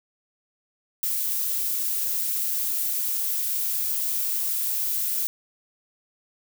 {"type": "noise", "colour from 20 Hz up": "violet", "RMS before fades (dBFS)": -26, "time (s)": [1.03, 5.27], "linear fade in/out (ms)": 0, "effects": []}